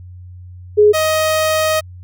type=tone pair in turn; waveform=sine / sawtooth; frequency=418.9 / 627.6 Hz; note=G#4 / D#5; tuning=+15 / +15 cents; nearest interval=perfect fifth; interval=700 cents; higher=second; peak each=-5 / -9 dBFS; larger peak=first; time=0.77-0.93 / 0.93-1.81 s; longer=second; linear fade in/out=20 ms; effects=added 90 Hz sine -32 dBFS peak until 2.03 s + MP3 96 kbps